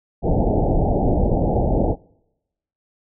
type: low-pass noise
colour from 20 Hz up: pink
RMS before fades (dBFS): -18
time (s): 0.22-1.96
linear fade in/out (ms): 50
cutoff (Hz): 830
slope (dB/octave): 96
effects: noise-tail reverb RT60 0.9 s tail -26 dB re dry